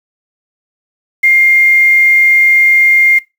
sine tone with quantisation, 2116 Hz, C7, 19 cents sharp, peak -5 dBFS, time 1.23-3.19 s, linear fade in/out 10 ms, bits 5, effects noise-tail reverb RT60 0.2 s tail -19 dB re dry

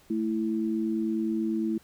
sine tone pair together, 220.5 / 329.6 Hz, A3 / E4, +4 / 0 cents, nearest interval perfect fifth, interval 696 cents, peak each -28 dBFS, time 0.1-1.78 s, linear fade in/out 5 ms, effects pink hiss -59 dBFS RMS until 1.83 s

